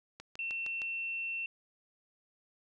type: click train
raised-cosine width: 0.2 ms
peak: -28 dBFS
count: 5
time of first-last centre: 0.2-0.818 s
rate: 6.47 Hz
type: tone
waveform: sine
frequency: 2700 Hz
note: E7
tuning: 41 cents sharp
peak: -34 dBFS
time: 0.39-1.46 s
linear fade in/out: 2 ms
effects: none